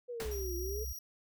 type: exponential two-way sweep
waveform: sine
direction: down then up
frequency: 497.6 to 345.1 to 445.9 Hz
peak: -38 dBFS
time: 0.08-0.85 s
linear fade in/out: 20 ms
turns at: 0.56 s
type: noise with exponential decay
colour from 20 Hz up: pink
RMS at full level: -39 dBFS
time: 0.2-0.58 s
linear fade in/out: 1 ms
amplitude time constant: 81 ms
type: tone with vibrato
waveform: sine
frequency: 62.7 Hz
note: B1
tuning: 27 cents sharp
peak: -37 dBFS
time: 0.25-0.93 s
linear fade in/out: 10 ms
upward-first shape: triangle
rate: 4.4 Hz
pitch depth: 19 cents each way
type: tone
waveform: 15% pulse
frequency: 5710 Hz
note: F8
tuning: 37 cents sharp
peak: -37 dBFS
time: 0.31-0.99 s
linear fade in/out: 5 ms
effects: none